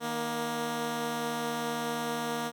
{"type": "tone pair together", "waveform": "10% pulse", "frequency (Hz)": [155.56, 235.7], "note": ["D#3", "A#3"], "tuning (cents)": [0, 19], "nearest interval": "perfect fifth", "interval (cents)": 719, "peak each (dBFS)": [-31, -23], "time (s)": [0, 2.52], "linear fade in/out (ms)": 50, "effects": []}